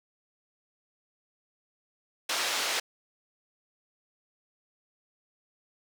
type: band-pass noise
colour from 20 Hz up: white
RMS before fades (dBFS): -30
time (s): 2.29-2.8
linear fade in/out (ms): 5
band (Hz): 470 to 5000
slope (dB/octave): 12
effects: none